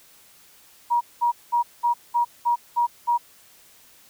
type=tone bursts; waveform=sine; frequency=953 Hz; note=A#5; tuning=38 cents sharp; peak=-17 dBFS; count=8; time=0.9-3.18 s; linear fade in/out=20 ms; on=110 ms; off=200 ms; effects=white hiss -53 dBFS RMS until 4.09 s